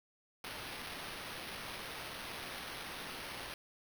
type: noise with sample-and-hold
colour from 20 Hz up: blue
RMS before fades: -45 dBFS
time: 0.44-3.54 s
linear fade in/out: 2 ms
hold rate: 7350 Hz
effects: none